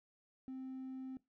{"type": "tone", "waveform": "triangle", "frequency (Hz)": 261.6, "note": "C4", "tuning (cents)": 0, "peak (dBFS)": -40, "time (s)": [0.48, 1.17], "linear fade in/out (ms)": 0, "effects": ["noise-tail reverb RT60 0.2 s tail -21 dB re dry", "tanh soft clip ceiling -38 dBFS"]}